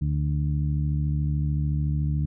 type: harmonic tone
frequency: 73.7 Hz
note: D2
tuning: 7 cents sharp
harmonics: 1 / 2 / 3 / 4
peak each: -26 / -24 / -37 / -38 dBFS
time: 0.01-2.26 s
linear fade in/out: 10 ms
effects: none